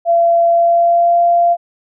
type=tone with pitch glide; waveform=sine; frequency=680 to 690.3 Hz; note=F5 to F5; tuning=-46 to -20 cents; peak=-8 dBFS; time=0.05-1.57 s; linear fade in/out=50 ms; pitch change=+26 cents; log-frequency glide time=0.48-1.2 s; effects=none